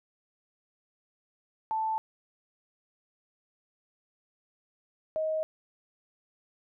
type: tone pair in turn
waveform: sine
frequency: 880 / 629 Hz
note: A5 / D#5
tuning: 0 / +19 cents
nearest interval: tritone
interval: 581 cents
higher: first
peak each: -27 dBFS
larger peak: neither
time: 1.71-1.98 / 5.16-5.43 s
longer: neither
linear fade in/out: 0 ms
effects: none